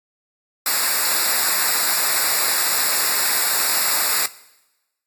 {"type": "noise with comb filter", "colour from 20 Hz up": "white", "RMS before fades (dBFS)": -19, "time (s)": [0.66, 4.26], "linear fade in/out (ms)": 2, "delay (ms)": 0.32, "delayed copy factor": -0.95, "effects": ["noise-tail reverb RT60 1.0 s tail -19 dB re dry", "AAC 64 kbps"]}